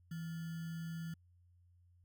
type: tone with sample-and-hold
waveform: sine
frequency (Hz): 164.81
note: E3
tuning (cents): 0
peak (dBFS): -40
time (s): 0.11-1.14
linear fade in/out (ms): 5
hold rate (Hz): 1575
effects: added 88 Hz sine -64 dBFS peak until 2.04 s